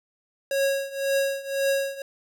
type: tone with tremolo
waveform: square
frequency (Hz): 549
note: C#5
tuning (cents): -17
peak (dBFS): -20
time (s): 0.51-2.02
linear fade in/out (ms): 2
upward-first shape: triangle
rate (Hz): 1.9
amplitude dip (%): 90
effects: none